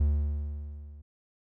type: tone with level ramp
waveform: triangle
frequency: 73.42 Hz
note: D2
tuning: in tune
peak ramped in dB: -18 to -43 dBFS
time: 0-1.02 s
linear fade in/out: 10 ms
effects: none